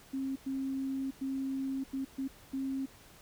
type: tone bursts at uneven times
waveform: sine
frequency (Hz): 268.3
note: C4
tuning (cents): +44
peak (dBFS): -32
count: 6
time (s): 0.13-0.36 / 0.46-1.11 / 1.21-1.84 / 1.93-2.05 / 2.18-2.28 / 2.53-2.86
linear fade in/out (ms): 10
effects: pink hiss -57 dBFS RMS until 3.21 s